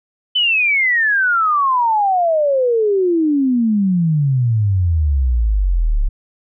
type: exponential sweep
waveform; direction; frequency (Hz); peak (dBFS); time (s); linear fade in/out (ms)
sine; down; 3051 to 33.24; -12; 0.35-6.09; 10
effects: none